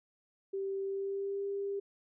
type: tone with pitch glide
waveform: sine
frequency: 390 to 398.4 Hz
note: G4 to G4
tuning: -9 to +28 cents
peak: -33 dBFS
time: 0.53-1.8 s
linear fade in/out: 10 ms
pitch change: +37 cents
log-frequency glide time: 0.82-1.45 s
effects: none